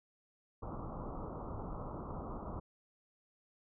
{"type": "low-pass noise", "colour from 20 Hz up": "pink", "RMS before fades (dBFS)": -43, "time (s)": [0.62, 2.6], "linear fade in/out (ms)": 10, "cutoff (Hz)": 1300, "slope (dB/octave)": 96, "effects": []}